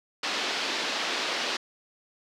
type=band-pass noise; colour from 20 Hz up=white; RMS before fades=-30 dBFS; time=0.23-1.57 s; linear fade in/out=5 ms; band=240 to 4700 Hz; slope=24 dB/octave; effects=none